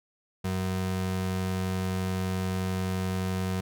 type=ring-modulated tone; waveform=square; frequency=140.8 Hz; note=C#3; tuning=27 cents sharp; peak=-25 dBFS; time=0.44-3.61 s; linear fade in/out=10 ms; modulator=45.8 Hz; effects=none